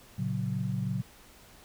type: chord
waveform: sine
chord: F# major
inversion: first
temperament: just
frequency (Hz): 115.62 / 138.75 / 185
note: A#2 / C#3 / F#3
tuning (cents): -14 / +2 / 0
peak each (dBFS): -33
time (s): 0.18-1.02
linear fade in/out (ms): 10
effects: pink hiss -55 dBFS RMS until 1.64 s